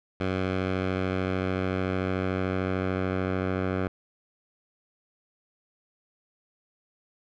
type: tone with low-pass filter sweep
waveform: 10% pulse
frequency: 93.5 Hz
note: F#2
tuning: 19 cents sharp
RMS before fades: -28 dBFS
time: 0.2-3.88 s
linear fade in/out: 5 ms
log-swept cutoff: 2800 to 1800 Hz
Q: 1
effects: none